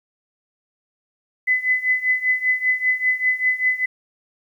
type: tone with tremolo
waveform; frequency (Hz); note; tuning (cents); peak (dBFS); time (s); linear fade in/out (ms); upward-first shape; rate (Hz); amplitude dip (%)
sine; 2014; B6; +33; -13; 1.47-3.86; 10; triangle; 5.1; 90
effects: 9-bit